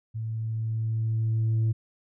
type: tone with level ramp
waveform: sine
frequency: 111.6 Hz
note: A2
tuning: 25 cents sharp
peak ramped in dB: -29 to -18 dBFS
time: 0.14-1.73 s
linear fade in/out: 20 ms
effects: tanh soft clip ceiling -20 dBFS